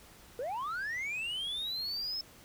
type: linear sweep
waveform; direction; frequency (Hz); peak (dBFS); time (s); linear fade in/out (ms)
sine; up; 457.7 to 5274; -31; 0.39-2.21; 2
effects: tanh soft clip ceiling -33 dBFS + pink hiss -56 dBFS RMS until 2.44 s